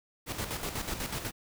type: noise with tremolo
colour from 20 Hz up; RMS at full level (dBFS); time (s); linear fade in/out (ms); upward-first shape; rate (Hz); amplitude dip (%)
pink; -34; 0.26-1.32; 50; square; 8.1; 55
effects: none